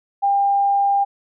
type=tone; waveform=sine; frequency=799 Hz; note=G5; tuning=33 cents sharp; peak=-14 dBFS; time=0.22-1.05 s; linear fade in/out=20 ms; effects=none